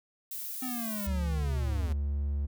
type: noise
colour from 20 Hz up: violet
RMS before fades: -38 dBFS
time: 0.31-1.07 s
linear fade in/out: 5 ms
type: linear sweep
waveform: square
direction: down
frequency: 259.1 to 76.9 Hz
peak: -35 dBFS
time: 0.62-1.93 s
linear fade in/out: 5 ms
type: tone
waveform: triangle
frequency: 71.4 Hz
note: D2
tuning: 48 cents flat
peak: -26 dBFS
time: 1.06-2.47 s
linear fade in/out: 20 ms
effects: none